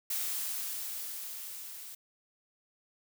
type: noise with level ramp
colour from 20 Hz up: blue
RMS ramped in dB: -33 to -46 dBFS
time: 0.1-1.95 s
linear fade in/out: 5 ms
effects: none